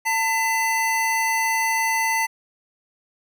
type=tone pair together; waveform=square; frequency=897 / 2014 Hz; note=A5 / B6; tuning=+33 / +33 cents; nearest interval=octave + major second; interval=1400 cents; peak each=-23 dBFS; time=0.05-2.27 s; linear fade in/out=20 ms; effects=none